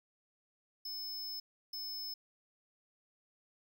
square tone bursts at uneven times, 5220 Hz, E8, 18 cents flat, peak -40 dBFS, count 2, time 0.85-1.4 / 1.73-2.14 s, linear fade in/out 5 ms, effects none

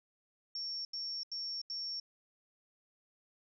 sine tone bursts, 5480 Hz, F8, 34 cents flat, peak -37 dBFS, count 4, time 0.55-1.999 s, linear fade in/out 2 ms, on 300 ms, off 83 ms, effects none

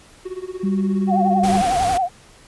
triangle tone with tremolo, 370 Hz, F#4, in tune, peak -22 dBFS, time 0.25-1.58 s, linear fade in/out 10 ms, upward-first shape sine, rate 17 Hz, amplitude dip 90%
sine tone, 196 Hz, G3, in tune, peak -17 dBFS, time 0.63-1.62 s, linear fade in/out 10 ms
sine tone with vibrato, 733 Hz, F#5, 16 cents flat, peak -16 dBFS, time 1.07-2.09 s, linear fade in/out 50 ms, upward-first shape triangle, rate 11 Hz, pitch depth 120 cents each way
pink noise, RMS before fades -27 dBFS, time 1.43-1.98 s, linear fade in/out 10 ms
effects pink hiss -48 dBFS RMS until 2.47 s + resampled to 24000 Hz

